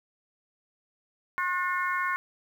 harmonic tone with a mistuned harmonic, 358.6 Hz, F4, 46 cents sharp, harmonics 3 / 4 / 5 / 6, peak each -29 / -31 / -33 / -35 dBFS, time 1.38-2.16 s, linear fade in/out 0 ms, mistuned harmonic 4, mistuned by +27 cents, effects 9-bit

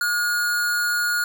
square tone with amplitude modulation, 1437 Hz, F6, 49 cents sharp, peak -19 dBFS, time 0.01-1.24 s, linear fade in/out 2 ms, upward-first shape sine, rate 246 Hz, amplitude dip 35%, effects 8-bit

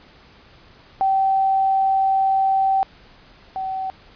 sine tone pair in turn, 773 / 762.8 Hz, G5 / G5, -24 / -47 cents, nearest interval unison, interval 23 cents, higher first, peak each -15 / -23 dBFS, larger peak first, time 1.01-2.83 / 3.56-3.9 s, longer first, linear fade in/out 0 ms, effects pink hiss -49 dBFS RMS until 4.15 s + resampled to 11025 Hz

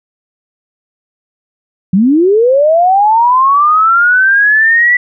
sine linear sweep, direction up, 174.4 to 1975.5 Hz, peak -5 dBFS, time 1.93-4.97 s, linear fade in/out 5 ms, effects none

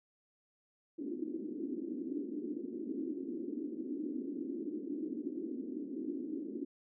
white band-pass noise, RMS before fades -40 dBFS, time 0.98-6.65 s, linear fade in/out 10 ms, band 250 to 340 Hz, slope 48 dB/octave, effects none

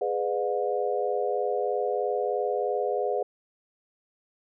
sine chord, G# diminished seventh, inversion none, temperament just, 415.3 / 498.4 / 598 / 717.6 Hz, G#4 / B4 / D5 / F5, 0 / +16 / +31 / +47 cents, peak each -29 / -29 / -32 / -31 dBFS, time 0.01-3.23 s, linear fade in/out 5 ms, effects none

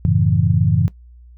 sine chord, F# minor seventh, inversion none, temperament equal, 92.5 / 110 / 138.59 / 164.81 Hz, F#2 / A2 / C#3 / E3, 0 / 0 / 0 / 0 cents, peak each -18 dBFS, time 0.05-0.88 s, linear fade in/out 0 ms, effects noise-tail reverb RT60 0.1 s tail -18 dB re dry + added 60 Hz sine -40 dBFS peak until 1.37 s

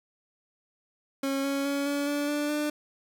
30% pulse tone with pitch steps, 273.2 / 277.2 / 281.2 / 285.3 / 289.4 / 293.7 / 297.9 Hz, C#4 / C#4 / C#4 / C#4 / D4 / D4 / D4, -25 / 0 / +25 / +50 / -25 / 0 / +25 cents, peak -24 dBFS, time 1.23-2.7 s, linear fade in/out 5 ms, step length 210 ms, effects none

